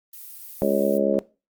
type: noise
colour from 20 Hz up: violet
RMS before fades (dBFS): -40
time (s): 0.13-0.98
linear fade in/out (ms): 5
type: harmonic tone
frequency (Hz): 69.1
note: C#2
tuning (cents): -5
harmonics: 3 / 4 / 5 / 6 / 7 / 8 / 9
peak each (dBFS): -25 / -29 / -28 / -26 / -33 / -22 / -27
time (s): 0.62-1.19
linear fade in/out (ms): 0
effects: noise-tail reverb RT60 0.3 s tail -20 dB re dry + Opus 24 kbps